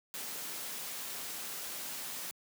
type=noise; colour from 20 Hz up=white; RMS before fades=-41 dBFS; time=0.14-2.31 s; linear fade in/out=0 ms; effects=high-pass 150 Hz 12 dB/octave